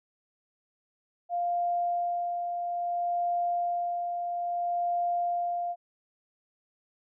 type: tone with tremolo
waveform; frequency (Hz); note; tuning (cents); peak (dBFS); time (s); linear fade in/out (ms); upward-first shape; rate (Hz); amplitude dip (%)
sine; 699; F5; +1; -25; 1.29-5.76; 50; sine; 0.6; 40
effects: none